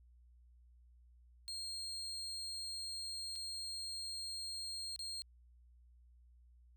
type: tone with dropouts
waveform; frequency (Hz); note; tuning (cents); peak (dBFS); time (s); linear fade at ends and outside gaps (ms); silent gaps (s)
35% pulse; 4223; C8; +15; -40; 1.48-5.22; 0; 3.355-3.359 / 4.961-4.992
effects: added 60 Hz sine -61 dBFS peak until 6.76 s